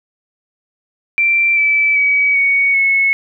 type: tone with pitch steps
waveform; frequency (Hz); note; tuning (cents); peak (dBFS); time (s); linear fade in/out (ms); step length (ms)
sine; 2352 / 2312 / 2272 / 2233 / 2194; D7 / D7 / C#7 / C#7 / C#7; +2 / -28 / +42 / +12 / -18; -10; 1.18-3.13; 0; 390
effects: none